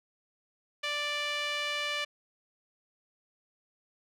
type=tone with band-pass filter; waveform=sawtooth; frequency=587.3 Hz; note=D5; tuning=in tune; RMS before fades=-33 dBFS; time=0.83-2.05 s; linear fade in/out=10 ms; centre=2700 Hz; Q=1.7; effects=none